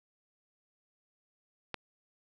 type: click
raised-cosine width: 0.3 ms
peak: -19 dBFS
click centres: 1.743 s
effects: none